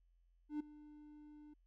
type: tone with ADSR envelope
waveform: triangle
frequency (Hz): 298.9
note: D4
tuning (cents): +31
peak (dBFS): -34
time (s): 0.49-1.54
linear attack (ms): 110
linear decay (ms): 8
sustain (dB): -19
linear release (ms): 9
effects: added 43 Hz sine -69 dBFS peak until 1.66 s